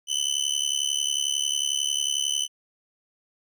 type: tone with amplitude modulation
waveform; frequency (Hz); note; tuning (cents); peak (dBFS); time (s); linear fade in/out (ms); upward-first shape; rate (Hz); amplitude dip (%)
25% pulse; 3018; F#7; +34; -16; 0.07-2.48; 50; sine; 71.1; 95
effects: resampled to 32000 Hz